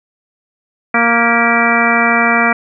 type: harmonic tone with a mistuned harmonic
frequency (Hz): 233.1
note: A#3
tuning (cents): 0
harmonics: 1 / 2 / 3 / 4 / 5 / 6 / 7 / 8 / 10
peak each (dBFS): -17 / -22 / -17 / -22 / -18 / -17 / -20 / -17 / -16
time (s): 0.94-2.53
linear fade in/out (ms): 5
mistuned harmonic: 8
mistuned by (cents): +65
effects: none